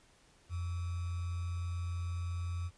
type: tone with sample-and-hold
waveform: sine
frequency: 87.1 Hz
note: F2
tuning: 4 cents flat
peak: -34 dBFS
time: 0.49-2.71 s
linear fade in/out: 50 ms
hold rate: 1225 Hz
effects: pink hiss -65 dBFS RMS until 2.77 s + resampled to 22050 Hz